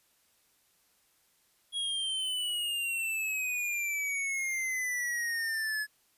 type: exponential sweep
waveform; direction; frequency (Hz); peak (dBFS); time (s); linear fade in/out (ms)
square; down; 3322 to 1700; -31; 1.72-5.87; 50
effects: white hiss -69 dBFS RMS until 6.17 s + resampled to 32000 Hz